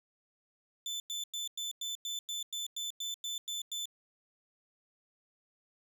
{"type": "tone bursts", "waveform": "30% pulse", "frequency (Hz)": 3520, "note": "A7", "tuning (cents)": 0, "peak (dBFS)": -33, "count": 13, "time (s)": [0.86, 3.856], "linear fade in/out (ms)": 2, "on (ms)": 140, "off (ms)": 98, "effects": []}